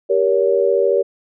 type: chord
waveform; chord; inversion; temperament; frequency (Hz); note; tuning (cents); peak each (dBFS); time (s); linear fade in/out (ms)
sine; G diminished; none; just; 392 / 470.4 / 564.5; G4 / Bb4 / Db5; 0 / +16 / +31; -17; 0.09-1.03; 20
effects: none